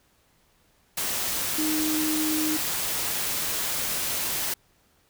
sine tone in noise, 310 Hz, D#4, 6 cents flat, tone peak -25 dBFS, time 1.58-2.57 s, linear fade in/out 5 ms, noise white, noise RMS -28 dBFS, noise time 0.97-4.54 s, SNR 0 dB, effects pink hiss -64 dBFS RMS until 5.09 s

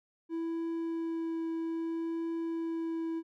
triangle tone with vibrato, 329.6 Hz, E4, in tune, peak -30 dBFS, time 0.29-3.23 s, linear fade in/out 50 ms, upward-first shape triangle, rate 0.62 Hz, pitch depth 10 cents each way, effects none

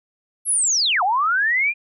sine linear two-way sweep, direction down then up, 11380 to 698.5 to 2458 Hz, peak -16 dBFS, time 0.45-1.74 s, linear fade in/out 50 ms, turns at 1.03 s, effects none

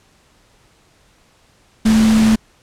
sine tone in noise, 220 Hz, A3, in tune, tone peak -9 dBFS, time 1.85-2.36 s, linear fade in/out 10 ms, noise pink, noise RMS -22 dBFS, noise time 1.85-2.36 s, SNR +10 dB, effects pink hiss -54 dBFS RMS until 2.62 s + low-pass 9000 Hz 12 dB/octave

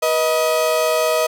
35% pulse tone pair together, 485 / 630 Hz, B4 / D#5, -31 / +21 cents, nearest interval perfect fourth, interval 452 cents, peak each -19 / -15 dBFS, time 0.02-1.27 s, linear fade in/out 10 ms, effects none

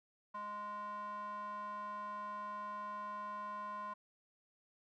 square tone with band-pass filter, 207.7 Hz, G#3, in tune, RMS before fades -44 dBFS, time 0.34-3.94 s, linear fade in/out 10 ms, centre 1100 Hz, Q 6.7, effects none

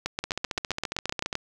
two click trains, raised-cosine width 0.2 ms, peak -12 / -10 dBFS, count 17 / 11, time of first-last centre 0.24-1.328 / 0.06-1.354 s, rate 14.7 / 7.73 Hz, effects 8-bit

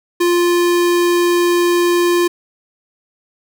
square tone, 349.2 Hz, F4, in tune, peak -12 dBFS, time 0.2-2.28 s, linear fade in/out 10 ms, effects none

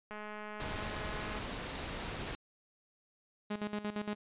click train, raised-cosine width 0.5 ms, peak -30 dBFS, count 271, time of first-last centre 0.11-1.39 s, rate 211 Hz
pink noise, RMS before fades -40 dBFS, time 0.6-2.35 s, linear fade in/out 0 ms
sawtooth tone with tremolo, 208.6 Hz, G#3, 8 cents sharp, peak -30 dBFS, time 3.5-4.15 s, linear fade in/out 10 ms, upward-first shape square, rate 8.7 Hz, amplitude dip 75%
effects resampled to 8000 Hz

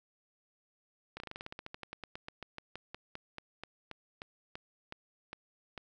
slowing click train, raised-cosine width 0.3 ms, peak -26 dBFS, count 30, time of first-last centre 1.17-5.778 s, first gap 31 ms, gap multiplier 1.1, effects none

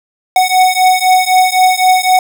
square beating tone pair, 740 / 743.9 Hz, F#5 / F#5, 0 / +9 cents, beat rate 3.9 Hz, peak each -11 dBFS, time 0.36-2.19 s, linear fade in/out 2 ms, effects none

